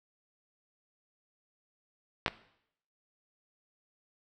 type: clicks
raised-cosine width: 0.3 ms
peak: -9 / -15 dBFS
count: 2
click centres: 2.262 / 2.28 s
effects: noise-tail reverb RT60 0.7 s tail -17 dB re dry